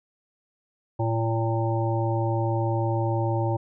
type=harmonic tone; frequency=113.6 Hz; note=A#2; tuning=44 cents flat; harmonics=1 / 3 / 5 / 7 / 8; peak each=-24 / -29 / -31 / -32 / -33 dBFS; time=0.99-3.57 s; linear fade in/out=10 ms; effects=none